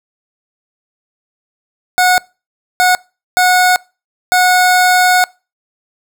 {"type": "tone bursts at uneven times", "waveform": "25% pulse", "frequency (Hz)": 730, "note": "F#5", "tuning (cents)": -24, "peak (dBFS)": -4, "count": 4, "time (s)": [[1.98, 2.18], [2.8, 2.95], [3.37, 3.76], [4.32, 5.24]], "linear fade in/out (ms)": 0, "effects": ["noise-tail reverb RT60 0.3 s tail -24 dB re dry"]}